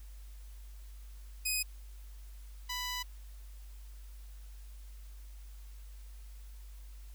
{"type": "tone pair in turn", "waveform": "10% pulse", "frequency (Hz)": [2506, 992.4], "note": ["D#7", "B5"], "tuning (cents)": [12, 8], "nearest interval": "octave + major third", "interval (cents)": 1604, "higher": "first", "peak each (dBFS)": [-22, -27], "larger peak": "first", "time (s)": [[1.45, 1.63], [2.69, 3.03]], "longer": "second", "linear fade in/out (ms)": 10, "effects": ["added 50 Hz sine -46 dBFS peak until 7.14 s", "white hiss -63 dBFS RMS until 7.14 s"]}